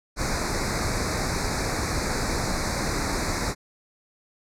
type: band-stop noise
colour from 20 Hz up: pink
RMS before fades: -26 dBFS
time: 0.16-3.55 s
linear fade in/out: 50 ms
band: 2400 to 3900 Hz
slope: 96 dB/octave
effects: low-pass 8000 Hz 12 dB/octave